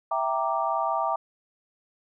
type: chord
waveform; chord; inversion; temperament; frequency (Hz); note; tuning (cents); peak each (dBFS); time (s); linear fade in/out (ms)
sine; E half-diminished seventh; none; equal; 659.3 / 784 / 932.3 / 1174.7; E5 / G5 / Bb5 / D6; 0 / 0 / 0 / 0; -29; 0.11-1.16; 5
effects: none